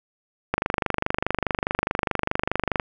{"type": "click train", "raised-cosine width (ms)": 0.5, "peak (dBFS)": -6, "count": 57, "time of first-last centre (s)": [0.54, 2.798], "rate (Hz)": 24.8, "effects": []}